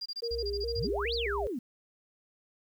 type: tone bursts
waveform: sine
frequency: 4801 Hz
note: D8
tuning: 37 cents sharp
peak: -34 dBFS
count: 12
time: 0.01-0.873 s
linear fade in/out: 10 ms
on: 49 ms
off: 25 ms
type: tone with vibrato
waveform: sine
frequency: 434.9 Hz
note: A4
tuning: 20 cents flat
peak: -32 dBFS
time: 0.22-1.48 s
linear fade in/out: 10 ms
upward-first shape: square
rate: 2.4 Hz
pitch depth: 120 cents each way
type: tone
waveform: sine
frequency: 61.8 Hz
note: B1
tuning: 2 cents sharp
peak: -37 dBFS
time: 0.31-1.47 s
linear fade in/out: 0 ms
type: exponential two-way sweep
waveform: sine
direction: up then down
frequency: 72.1 to 4978 to 217.2 Hz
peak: -32 dBFS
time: 0.76-1.59 s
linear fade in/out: 5 ms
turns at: 1.14 s
effects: 10-bit